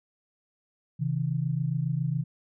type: tone pair together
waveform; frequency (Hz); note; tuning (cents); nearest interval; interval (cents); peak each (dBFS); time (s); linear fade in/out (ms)
sine; 132.81 / 160.1; C3 / D#3; +26 / +50; minor third; 324; -28; 0.99-2.24; 20
effects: none